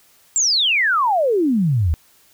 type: exponential sweep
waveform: sine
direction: down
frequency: 7650 to 72.4 Hz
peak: -14 dBFS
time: 0.36-1.94 s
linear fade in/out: 0 ms
effects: white hiss -54 dBFS RMS until 2.33 s